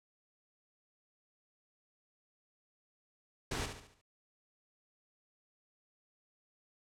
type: noise with echo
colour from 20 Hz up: pink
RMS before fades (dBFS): -37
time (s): 3.51-3.66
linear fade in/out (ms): 5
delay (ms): 71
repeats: 5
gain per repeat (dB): -7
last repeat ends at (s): 4.015
effects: low-pass 8000 Hz 12 dB/octave